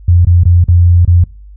sine tone with dropouts, 87.31 Hz, F2, in tune, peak -3 dBFS, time 0.08-1.24 s, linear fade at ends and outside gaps 5 ms, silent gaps 0.25-0.269 / 0.436-0.454 / 0.641-0.684 / 1.051-1.076 s, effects noise-tail reverb RT60 0.4 s tail -24 dB re dry + added 50 Hz sine -31 dBFS peak until 1.56 s

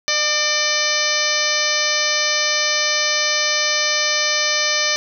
harmonic tone with a mistuned harmonic, 600 Hz, D5, 37 cents sharp, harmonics 1 / 2 / 3 / 4 / 5 / 6 / 7 / 8 / 9 / 10, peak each -27 / -28 / -24 / -24 / -28 / -27 / -25 / -26 / -26 / -23 dBFS, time 0.08-4.96 s, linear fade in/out 0 ms, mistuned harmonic 4, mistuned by -46 cents, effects none

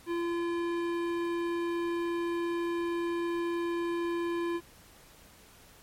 sine tone with hard clipping, 341.8 Hz, F4, 37 cents flat, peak -31 dBFS, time 0.06-4.61 s, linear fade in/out 50 ms, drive 15 dB, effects pink hiss -56 dBFS RMS until 5.82 s + MP3 64 kbps

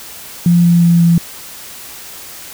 sine tone with pitch steps, 173 / 171.81 / 170.62 / 169.44 Hz, F3 / F3 / F3 / E3, -16 / -28 / -40 / +48 cents, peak -6 dBFS, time 0.46-1.18 s, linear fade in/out 2 ms, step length 180 ms, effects white hiss -32 dBFS RMS until 2.53 s

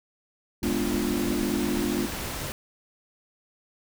sine chord, G# diminished seventh, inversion none, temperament equal, 207.7 / 246.9 / 293.7 / 349.2 Hz, G#3 / B3 / D4 / F4, 0 / 0 / 0 / 0 cents, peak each -30 dBFS, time 0.62-2.07 s, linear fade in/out 20 ms
pink noise, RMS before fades -33 dBFS, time 0.63-2.52 s, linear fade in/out 0 ms
effects none

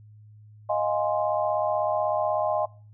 sine chord, F minor seventh, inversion third, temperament equal, 622.3 / 698.5 / 830.6 / 1046.5 Hz, Eb5 / F5 / Ab5 / C6, 0 / 0 / 0 / 0 cents, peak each -25 / -29 / -29 / -31 dBFS, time 0.69-2.66 s, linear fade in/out 10 ms, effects noise-tail reverb RT60 0.4 s tail -22 dB re dry + added 106 Hz sine -47 dBFS peak until 2.93 s

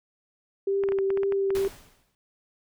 sine tone with vibrato, 392 Hz, G4, in tune, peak -22 dBFS, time 0.67-1.68 s, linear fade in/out 5 ms, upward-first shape triangle, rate 2 Hz, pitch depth 17 cents each way
clicks, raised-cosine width 0.5 ms, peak -21 dBFS, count 11, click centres 0.837 / 0.888 / 0.921 / 0.987 / 1.104 / 1.174 / 1.233 / 1.323 / 1.505 / 1.57 / 1.649 s
pink noise with exponential decay, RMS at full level -35 dBFS, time 1.55-2.15 s, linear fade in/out 1 ms, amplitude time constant 130 ms
effects none

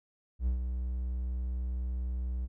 triangle tone with ADSR envelope, 62.1 Hz, B1, 10 cents sharp, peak -23 dBFS, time 0.39-2.48 s, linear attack 78 ms, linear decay 110 ms, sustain -6 dB, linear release 37 ms, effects none

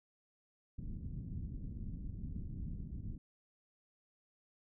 pink low-pass noise, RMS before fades -43 dBFS, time 0.78-3.18 s, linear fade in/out 5 ms, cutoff 230 Hz, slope 24 dB/octave, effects none

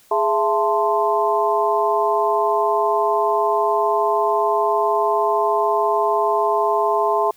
sine tone cluster, 416.7 / 670 / 882 / 1043 Hz, G#4 / E5 / A5 / C6, +6 / +28 / +4 / -6 cents, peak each -21 dBFS, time 0.11-7.31 s, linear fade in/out 5 ms, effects white hiss -53 dBFS RMS until 7.36 s

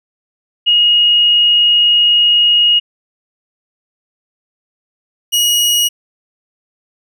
sine / sawtooth tone pair in turn, 2876 / 2896 Hz, F#7 / F#7, -50 / -38 cents, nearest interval unison, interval 12 cents, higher second, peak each -7 dBFS, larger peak neither, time 0.66-2.8 / 5.32-5.89 s, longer first, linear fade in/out 20 ms, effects none

